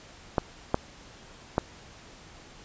clicks, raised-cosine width 1 ms, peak -8 dBFS, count 3, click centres 0.382 / 0.744 / 1.581 s, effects pink hiss -50 dBFS RMS until 2.64 s + resampled to 16000 Hz

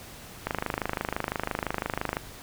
click train, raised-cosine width 0.5 ms, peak -12 dBFS, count 45, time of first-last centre 0.47-2.169 s, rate 25.9 Hz, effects pink hiss -45 dBFS RMS until 2.42 s

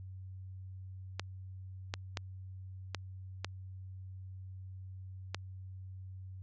clicks, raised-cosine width 0.2 ms, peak -18 dBFS, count 6, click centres 1.196 / 1.939 / 2.172 / 2.947 / 3.446 / 5.346 s, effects added 94 Hz sine -44 dBFS peak until 6.42 s + resampled to 16000 Hz

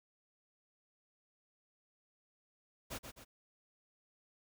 pink noise with echo, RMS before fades -43 dBFS, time 2.9-2.99 s, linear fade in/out 20 ms, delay 130 ms, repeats 2, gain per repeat -6 dB, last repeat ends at 3.25 s, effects none

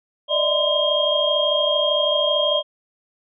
sine tone cluster, 588 / 621 / 646 / 1025 / 3228 Hz, D5 / D#5 / E5 / C6 / G#7, +2 / -3 / -35 / -36 / -50 cents, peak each -21 / -25 / -28 / -28 / -20 dBFS, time 0.28-2.63 s, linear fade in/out 50 ms, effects none

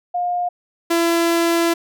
sine / sawtooth tone pair in turn, 710 / 336.9 Hz, F5 / E4, +28 / +38 cents, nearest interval octave + minor second, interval 1290 cents, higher first, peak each -18 / -11 dBFS, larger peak second, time 0.14-0.49 / 0.9-1.74 s, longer second, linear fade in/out 10 ms, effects none

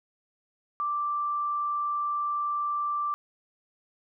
sine tone, 1174.7 Hz, D6, in tune, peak -26 dBFS, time 0.8-3.14 s, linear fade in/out 0 ms, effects none

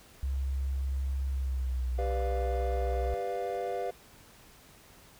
sine tone with pitch glide, 67.3 to 61.71 Hz, C2 to B1, +49 to -1 cents, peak -28 dBFS, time 0.23-3.14 s, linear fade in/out 0 ms, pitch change -150 cents, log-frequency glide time 1.32-1.96 s
triangle chord, G dominant seventh, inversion none, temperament equal, 392 / 493.9 / 587.3 / 698.5 Hz, G4 / B4 / D5 / F5, 0 / 0 / 0 / 0 cents, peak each -35 / -33 / -38 / -33 dBFS, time 1.98-3.91 s, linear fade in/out 10 ms
effects tanh soft clip ceiling -20 dBFS + pink hiss -56 dBFS RMS until 5.19 s

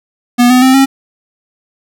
square tone with pitch steps, 243.2 / 251.9 / 261 / 270.3 Hz, B3 / B3 / C4 / C#4, -26 / +34 / -4 / -44 cents, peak -5 dBFS, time 0.38-0.86 s, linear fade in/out 20 ms, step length 120 ms, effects none

